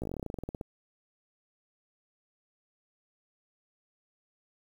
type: slowing click train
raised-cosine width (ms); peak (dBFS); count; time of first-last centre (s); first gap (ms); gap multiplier
2; -23; 18; 0.02-0.612; 16; 1.09
effects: 9-bit